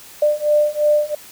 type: beating tone pair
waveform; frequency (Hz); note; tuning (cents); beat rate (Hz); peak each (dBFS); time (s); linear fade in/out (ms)
sine; 595 / 597.9; D5 / D5; +22 / +31; 2.9; -17 / -16; 0.22-1.15; 5
effects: white hiss -41 dBFS RMS until 1.31 s